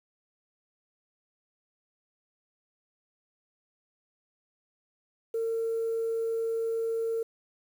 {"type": "tone", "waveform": "sine", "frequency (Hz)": 454.4, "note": "A#4", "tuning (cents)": -44, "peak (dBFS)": -26, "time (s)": [5.34, 7.23], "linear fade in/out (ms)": 5, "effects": ["tanh soft clip ceiling -23 dBFS", "9-bit"]}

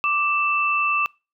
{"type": "tone pair together", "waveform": "sine", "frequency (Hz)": [1174.7, 2655], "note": ["D6", "E7"], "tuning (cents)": [0, 12], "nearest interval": "octave + major second", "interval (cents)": 1412, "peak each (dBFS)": -21, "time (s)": [0.04, 1.06], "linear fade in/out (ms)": 0, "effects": ["noise-tail reverb RT60 0.3 s tail -25 dB re dry"]}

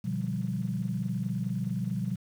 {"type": "chord", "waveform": "sine", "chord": "G dominant seventh", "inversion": "first", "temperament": "just", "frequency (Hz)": [122.5, 147, 176.4, 196], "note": ["B2", "D3", "F3", "G3"], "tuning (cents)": [-14, 2, 18, 0], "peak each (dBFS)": [-33, -37, -33, -33], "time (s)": [0.04, 2.16], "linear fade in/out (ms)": 10, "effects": ["tanh soft clip ceiling -18 dBFS", "9-bit"]}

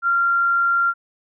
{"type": "tone", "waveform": "sine", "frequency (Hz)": 1383, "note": "F6", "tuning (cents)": -17, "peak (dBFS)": -15, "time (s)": [0.02, 0.94], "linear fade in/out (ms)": 50, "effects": []}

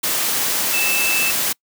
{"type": "tone in noise", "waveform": "sine", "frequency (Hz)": 2637, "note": "E7", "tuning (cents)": 0, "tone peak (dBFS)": -19, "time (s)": [0.73, 1.31], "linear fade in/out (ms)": 10, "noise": "white", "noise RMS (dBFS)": -20, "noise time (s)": [0.03, 1.53], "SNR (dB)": -2, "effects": ["noise-tail reverb RT60 0.1 s tail -26 dB re dry", "high-pass 150 Hz 12 dB/octave"]}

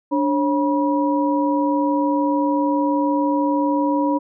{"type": "tone cluster", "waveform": "sine", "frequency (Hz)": [291.8, 545, 966], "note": ["D4", "C#5", "B5"], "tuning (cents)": [-11, -29, -39], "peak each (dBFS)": [-18, -24, -22], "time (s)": [0.11, 4.19], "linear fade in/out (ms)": 20, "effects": []}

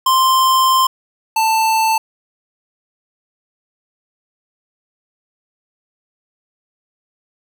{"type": "tone pair in turn", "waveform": "square", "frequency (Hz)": [1046, 886.5], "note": ["C6", "A5"], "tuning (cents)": [-1, 13], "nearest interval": "minor third", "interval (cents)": 286, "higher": "first", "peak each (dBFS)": [-11, -13], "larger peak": "first", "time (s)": [[0.06, 0.87], [1.36, 1.98]], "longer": "first", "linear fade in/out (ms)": 5, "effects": []}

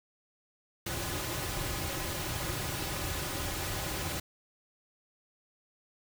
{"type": "noise with comb filter", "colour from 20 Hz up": "pink", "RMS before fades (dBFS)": -35, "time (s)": [0.86, 4.2], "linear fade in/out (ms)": 5, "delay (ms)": 4.4, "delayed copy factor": -0.6, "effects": []}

